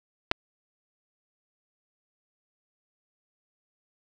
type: clicks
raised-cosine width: 0.3 ms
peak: -6 / -12 dBFS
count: 2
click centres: 0.314 / 0.317 s
effects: none